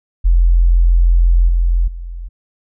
sine tone with level steps, 43.01 Hz, F1, 26 cents flat, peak -7 / -10 / -24 dBFS, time 0.24-2.29 s, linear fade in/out 20 ms, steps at 1.48 / 1.87 s, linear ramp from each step 10 ms, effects none

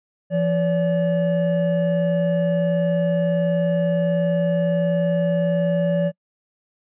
triangle tone pair together, 170.9 / 574.1 Hz, F3 / D5, -37 / -39 cents, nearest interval octave + major sixth, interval 2098 cents, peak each -18 dBFS, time 0.3-6.12 s, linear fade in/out 50 ms, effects noise-tail reverb RT60 0.1 s tail -26 dB re dry + resampled to 8000 Hz

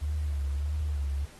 sine tone with vibrato, 72.6 Hz, D2, 19 cents flat, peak -27 dBFS, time 0.01-1.26 s, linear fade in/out 20 ms, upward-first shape sine, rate 1.6 Hz, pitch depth 71 cents each way, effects pink hiss -53 dBFS RMS until 1.39 s + AAC 32 kbps

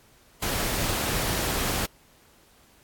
pink noise, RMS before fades -27 dBFS, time 0.42-1.86 s, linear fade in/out 5 ms, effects pink hiss -58 dBFS RMS until 2.83 s + AAC 64 kbps

